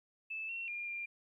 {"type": "tone with pitch steps", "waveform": "sine", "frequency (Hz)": [2626, 2721, 2407, 2391], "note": ["E7", "F7", "D7", "D7"], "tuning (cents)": [-7, -46, 42, 30], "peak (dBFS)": -38, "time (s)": [0.3, 1.06], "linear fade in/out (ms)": 10, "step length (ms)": 190, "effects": ["13-bit"]}